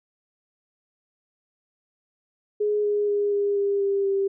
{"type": "tone with pitch steps", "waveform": "sine", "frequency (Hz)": [418, 413.7, 409.4, 405.2, 401, 396.8, 392.7], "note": ["G#4", "G#4", "G#4", "G#4", "G4", "G4", "G4"], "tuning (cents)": [11, -7, -25, -43, 39, 21, 3], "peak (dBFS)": -20, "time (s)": [2.6, 4.28], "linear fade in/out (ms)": 10, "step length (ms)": 240, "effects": []}